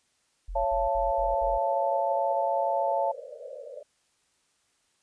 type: tone bursts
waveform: sine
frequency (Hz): 43.65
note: F1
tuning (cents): 0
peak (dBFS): -33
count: 5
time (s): 0.48-1.582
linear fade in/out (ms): 10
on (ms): 170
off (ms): 63
type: chord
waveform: sine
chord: Db augmented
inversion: none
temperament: equal with one note detuned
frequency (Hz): 554.4 / 681.3 / 880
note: Db5 / F5 / A5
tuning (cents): 0 / -43 / 0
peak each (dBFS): -28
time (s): 0.55-3.12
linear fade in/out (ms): 10
type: band-pass noise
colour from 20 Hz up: white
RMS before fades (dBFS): -42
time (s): 1.12-3.83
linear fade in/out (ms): 5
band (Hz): 480 to 600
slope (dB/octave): 96
effects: white hiss -70 dBFS RMS until 5.02 s + resampled to 22050 Hz